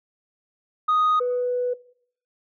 sine tone pair in turn, 1244.5 / 493.9 Hz, D#6 / B4, 0 / 0 cents, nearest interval octave + major third, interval 1600 cents, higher first, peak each -15 / -20 dBFS, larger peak first, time 0.88-1.2 / 1.2-1.74 s, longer second, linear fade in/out 10 ms, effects noise-tail reverb RT60 0.6 s tail -20 dB re dry + tanh soft clip ceiling -15 dBFS

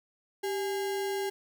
sine tone with sample-and-hold, 391.5 Hz, G4, 2 cents flat, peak -29 dBFS, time 0.43-1.3 s, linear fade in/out 10 ms, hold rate 1225 Hz, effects none

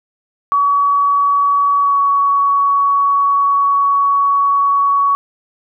sine tone with pitch glide, 1133 to 1122.6 Hz, C#6 to C#6, +37 to +22 cents, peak -10 dBFS, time 0.52-5.15 s, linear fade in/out 0 ms, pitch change -15 cents, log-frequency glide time 1.81-1.96 s, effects none

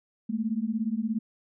sine beating tone pair, 213.1 / 230.1 Hz, G#3 / A#3, +45 / -22 cents, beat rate 17 Hz, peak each -29 dBFS, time 0.29-1.19 s, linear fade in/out 10 ms, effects none

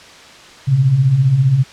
sine beating tone pair, 120.2 / 135.2 Hz, B2 / C#3, -46 / -43 cents, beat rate 15 Hz, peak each -18 / -10 dBFS, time 0.67-1.64 s, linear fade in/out 20 ms, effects white hiss -39 dBFS RMS until 1.72 s + low-pass 5000 Hz 12 dB/octave

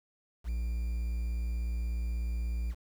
triangle tone with quantisation, 58.27 Hz, A#1, in tune, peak -28 dBFS, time 0.44-2.75 s, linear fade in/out 50 ms, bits 9, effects none

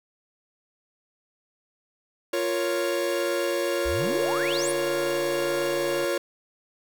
45% pulse chord, Bb minor, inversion second, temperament equal, 349.2 / 466.2 / 554.4 Hz, F4 / Bb4 / Db5, 0 / 0 / 0 cents, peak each -28 / -31 / -27 dBFS, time 2.33-6.18 s, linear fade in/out 5 ms
sine exponential sweep, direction up, 51.91 to 10660 Hz, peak -29 dBFS, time 3.85-4.72 s, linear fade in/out 10 ms
click train, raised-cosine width 1 ms, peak -27 dBFS, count 296, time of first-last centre 4.01-6.044 s, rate 145 Hz
effects none

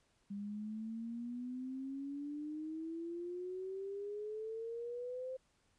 sine exponential sweep, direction up, 199.3 to 523.3 Hz, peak -40 dBFS, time 0.3-5.37 s, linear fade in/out 10 ms, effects pink hiss -75 dBFS RMS until 5.78 s + resampled to 22050 Hz

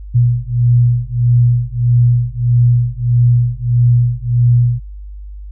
sine beating tone pair, 120 / 121.6 Hz, B2 / B2, -49 / -26 cents, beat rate 1.6 Hz, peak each -12 dBFS, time 0.14-4.8 s, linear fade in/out 20 ms, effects added 50 Hz sine -27 dBFS peak until 5.51 s

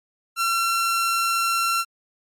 sawtooth tone, 1359 Hz, F6, 48 cents flat, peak -16 dBFS, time 0.36-1.85 s, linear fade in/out 50 ms, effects MP3 64 kbps

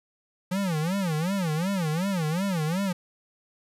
square tone with vibrato, 174.61 Hz, F3, in tune, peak -25 dBFS, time 0.51-2.93 s, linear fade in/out 10 ms, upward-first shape sine, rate 2.7 Hz, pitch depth 240 cents each way, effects resampled to 32000 Hz + 9-bit

